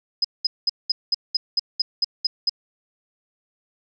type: tone bursts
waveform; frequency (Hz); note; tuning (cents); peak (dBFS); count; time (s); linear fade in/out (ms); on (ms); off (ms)
sine; 5040; D#8; +21; -16; 11; 0.22-2.495; 5; 25; 200
effects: none